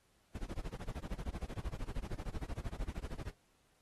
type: noise with tremolo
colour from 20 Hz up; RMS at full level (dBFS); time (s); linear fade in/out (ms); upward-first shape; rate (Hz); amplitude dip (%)
brown; -38; 0.34-3.34; 20; sine; 13; 100
effects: pink hiss -73 dBFS RMS until 3.81 s + AAC 32 kbps